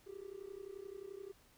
triangle tone with amplitude modulation, 392 Hz, G4, in tune, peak -39 dBFS, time 0.06-1.33 s, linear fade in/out 20 ms, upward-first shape sine, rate 31.5 Hz, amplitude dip 95%, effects tanh soft clip ceiling -40 dBFS + pink hiss -67 dBFS RMS until 1.57 s

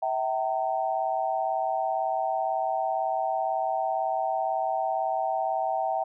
sine tone cluster, 651 / 769 / 915 Hz, E5 / G5 / A#5, -22 / -33 / -32 cents, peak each -29 / -27 / -33 dBFS, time 0.02-6.04 s, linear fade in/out 10 ms, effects none

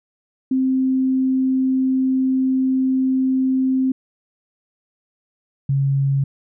sine tone pair in turn, 261.6 / 137.74 Hz, C4 / C#3, 0 / -11 cents, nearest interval major seventh, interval 1111 cents, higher first, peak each -15 dBFS, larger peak neither, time 0.51-3.92 / 5.69-6.24 s, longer first, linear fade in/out 5 ms, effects none

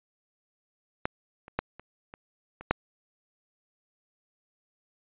clicks, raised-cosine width 0.5 ms, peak -11 / -30 / -11 / -29 / -28 / -27 / -6 dBFS, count 7, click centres 1.055 / 1.481 / 1.59 / 1.796 / 2.139 / 2.61 / 2.71 s, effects resampled to 8000 Hz

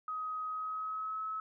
sine tone with pitch glide, 1260 to 1291.7 Hz, D#6 to E6, +21 to -36 cents, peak -35 dBFS, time 0.08-1.4 s, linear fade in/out 2 ms, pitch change +43 cents, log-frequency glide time 0.47-1.23 s, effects none

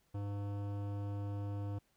sine tone with hard clipping, 101.2 Hz, G#2, 44 cents flat, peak -39 dBFS, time 0.14-1.79 s, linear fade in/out 10 ms, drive 16 dB, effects pink hiss -75 dBFS RMS until 1.96 s

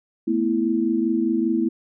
sine chord, A suspended second, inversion none, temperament equal with one note detuned, 221.9 / 246.9 / 329.6 Hz, A3 / B3 / E4, +15 / 0 / 0 cents, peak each -24 / -24 / -21 dBFS, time 0.27-1.69 s, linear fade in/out 10 ms, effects none

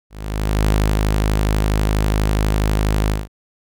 sawtooth tone with ADSR envelope, 52.2 Hz, G#1, 10 cents sharp, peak -9 dBFS, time 0.1-3.28 s, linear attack 600 ms, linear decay 250 ms, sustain -2 dB, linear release 190 ms, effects none

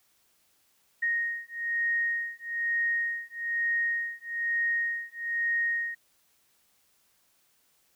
sine beating tone pair, 1864.7 / 1865.8 Hz, A#6 / A#6, 0 / +1 cents, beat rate 1.1 Hz, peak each -30 dBFS, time 1.02-5.95 s, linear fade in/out 10 ms, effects white hiss -68 dBFS RMS until 7.95 s

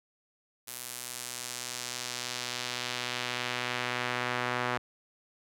sawtooth tone with band-pass filter sweep, 123.47 Hz, B2, in tune, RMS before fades -35 dBFS, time 0.67-4.78 s, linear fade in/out 10 ms, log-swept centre 12000 to 1400 Hz, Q 0.96, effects none

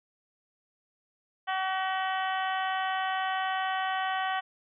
harmonic tone, 378.7 Hz, F#4, 40 cents sharp, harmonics 2 / 3 / 4 / 5 / 6 / 7 / 8 / 9, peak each -30 / -35 / -36 / -36 / -47 / -47 / -40 / -48 dBFS, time 1.47-4.41 s, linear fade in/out 20 ms, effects none

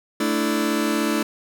sawtooth chord, A suspended fourth, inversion none, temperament just, 220 / 293.3 / 330 Hz, A3 / D4 / E4, 0 / -2 / +2 cents, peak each -20 dBFS, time 0.2-1.23 s, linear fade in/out 5 ms, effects none

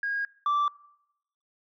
sine tone pair in turn, 1634 / 1167.2 Hz, G#6 / D6, -29 / -11 cents, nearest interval tritone, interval 582 cents, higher first, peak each -26 / -20 dBFS, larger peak second, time 0.03-0.25 / 0.46-0.68 s, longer neither, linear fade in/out 2 ms, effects noise-tail reverb RT60 0.8 s tail -22 dB re dry + tanh soft clip ceiling -21 dBFS

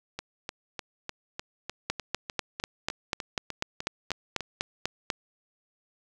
two click trains, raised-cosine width 0.2 ms, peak -17 / -10 dBFS, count 15 / 14, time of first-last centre 0.19-4.407 / 1.9-5.102 s, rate 3.32 / 4.06 Hz, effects none

